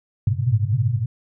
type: band-pass noise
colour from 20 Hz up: white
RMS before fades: -20 dBFS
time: 0.27-1.06 s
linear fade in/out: 5 ms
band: 100 to 130 Hz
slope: 96 dB/octave
effects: none